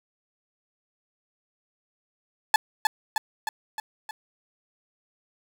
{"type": "tone with echo", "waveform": "30% pulse", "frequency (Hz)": 865, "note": "A5", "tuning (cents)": -30, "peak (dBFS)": -11, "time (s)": [2.54, 2.56], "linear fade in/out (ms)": 2, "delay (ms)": 310, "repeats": 5, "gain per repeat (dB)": -4, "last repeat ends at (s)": 4.11, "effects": []}